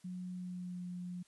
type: tone with pitch glide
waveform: sine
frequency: 181.4 to 178.49 Hz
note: F#3 to F3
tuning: -34 to +38 cents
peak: -40 dBFS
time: 0.04-1.23 s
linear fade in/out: 10 ms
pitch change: -28 cents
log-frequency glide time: 0.32-0.85 s
effects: white hiss -69 dBFS RMS until 1.27 s + resampled to 24000 Hz